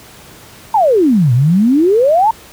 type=exponential two-way sweep; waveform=sine; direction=down then up; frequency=932.3 to 115.4 to 932.3 Hz; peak=-7 dBFS; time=0.74-2.31 s; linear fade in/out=5 ms; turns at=1.33 s; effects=pink hiss -38 dBFS RMS until 2.52 s + high-pass 60 Hz 12 dB/octave